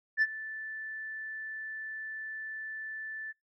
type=tone with ADSR envelope; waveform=sine; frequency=1757 Hz; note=A6; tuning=3 cents flat; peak=-19 dBFS; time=0.17-3.33 s; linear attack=50 ms; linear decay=40 ms; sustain=-18 dB; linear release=27 ms; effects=noise-tail reverb RT60 0.2 s tail -26 dB re dry + tanh soft clip ceiling -20 dBFS